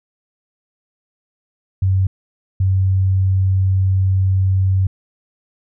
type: tone bursts at uneven times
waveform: sine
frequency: 95 Hz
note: F#2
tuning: 46 cents sharp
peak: -12 dBFS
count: 2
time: 1.82-2.07 / 2.6-4.87 s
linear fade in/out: 5 ms
effects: none